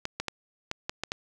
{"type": "clicks", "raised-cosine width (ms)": 0.2, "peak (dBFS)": -13, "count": 7, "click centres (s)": [0.054, 0.2, 0.283, 0.714, 0.895, 1.036, 1.119], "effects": []}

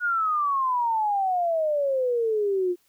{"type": "exponential sweep", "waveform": "sine", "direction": "down", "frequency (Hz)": [1464, 348.4], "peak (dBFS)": -21, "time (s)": [0, 2.76], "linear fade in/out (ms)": 50, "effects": ["white hiss -66 dBFS RMS until 2.88 s"]}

